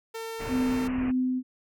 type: tone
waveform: sawtooth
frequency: 451.7 Hz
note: A4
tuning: 45 cents sharp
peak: -30 dBFS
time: 0.14-0.88 s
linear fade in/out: 10 ms
type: low-pass noise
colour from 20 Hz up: pink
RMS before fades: -37 dBFS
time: 0.39-1.12 s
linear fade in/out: 20 ms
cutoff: 2800 Hz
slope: 96 dB/octave
type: tone with tremolo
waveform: sine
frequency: 255.2 Hz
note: C4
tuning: 43 cents flat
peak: -22 dBFS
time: 0.48-1.43 s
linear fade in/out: 50 ms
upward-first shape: triangle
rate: 1.8 Hz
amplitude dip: 45%
effects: none